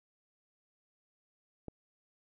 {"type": "click", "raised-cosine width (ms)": 2, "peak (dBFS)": -28, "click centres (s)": 1.683, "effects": []}